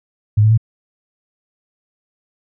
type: tone with pitch steps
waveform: sine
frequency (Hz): 105.3 / 108.76 / 112.34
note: G#2 / A2 / A2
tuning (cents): +24 / -20 / +36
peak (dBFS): -8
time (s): 0.37-0.577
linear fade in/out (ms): 10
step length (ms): 69
effects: none